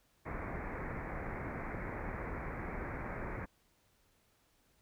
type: low-pass noise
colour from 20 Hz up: pink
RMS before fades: -41 dBFS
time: 0.25-3.46 s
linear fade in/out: 20 ms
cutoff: 2300 Hz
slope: 96 dB/octave
effects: pink hiss -72 dBFS RMS until 4.81 s